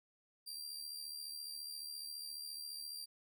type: tone with amplitude modulation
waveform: sawtooth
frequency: 4724 Hz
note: D8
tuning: 9 cents sharp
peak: -39 dBFS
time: 0.46-3.06 s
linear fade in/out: 20 ms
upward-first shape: sine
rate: 74.5 Hz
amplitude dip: 55%
effects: none